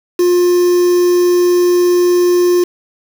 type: tone with quantisation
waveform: triangle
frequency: 354.8 Hz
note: F4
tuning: 27 cents sharp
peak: -6 dBFS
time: 0.19-2.64 s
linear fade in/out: 5 ms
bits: 4
effects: none